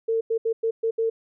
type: tone bursts at uneven times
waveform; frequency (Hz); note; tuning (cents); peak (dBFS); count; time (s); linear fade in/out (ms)
sine; 452; A4; +47; -20; 6; 0.08-0.21 / 0.3-0.38 / 0.45-0.53 / 0.63-0.71 / 0.83-0.91 / 0.98-1.1; 10
effects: none